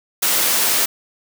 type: high-pass noise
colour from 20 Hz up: white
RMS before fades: -17 dBFS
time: 0.22-0.86 s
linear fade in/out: 10 ms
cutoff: 230 Hz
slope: 12 dB/octave
effects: none